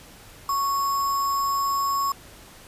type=tone with sample-and-hold; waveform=sine; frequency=1108.7 Hz; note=C#6; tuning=in tune; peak=-21 dBFS; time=0.49-2.12 s; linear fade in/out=2 ms; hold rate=6300 Hz; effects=pink hiss -47 dBFS RMS until 2.67 s + resampled to 32000 Hz